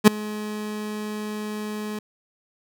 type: tone with ADSR envelope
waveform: 30% pulse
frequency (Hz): 211.8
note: G#3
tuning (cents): +34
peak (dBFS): -3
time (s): 0.04-1.99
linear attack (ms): 35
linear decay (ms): 6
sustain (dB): -23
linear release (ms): 4
effects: none